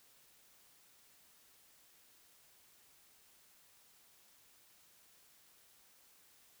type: silence
effects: white hiss -66 dBFS RMS until 6.6 s